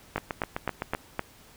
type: two click trains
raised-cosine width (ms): 0.5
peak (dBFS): -12 / -14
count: 5 / 7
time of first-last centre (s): 0.16-1.194 / 0.18-0.949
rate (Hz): 3.87 / 7.8
effects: pink hiss -54 dBFS RMS until 1.56 s